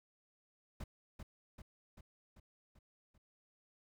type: noise with echo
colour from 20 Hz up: brown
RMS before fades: -44 dBFS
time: 0.8-0.84 s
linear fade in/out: 5 ms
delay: 390 ms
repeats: 6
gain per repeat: -4 dB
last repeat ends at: 3.18 s
effects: none